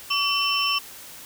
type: tone cluster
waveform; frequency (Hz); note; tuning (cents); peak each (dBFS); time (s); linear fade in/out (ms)
sine; 1141 / 2692 / 3039 / 5390; C#6 / E7 / F#7 / E8; +50 / +36 / +46 / +38; -26; 0.1-0.79; 10
effects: white hiss -42 dBFS RMS until 1.25 s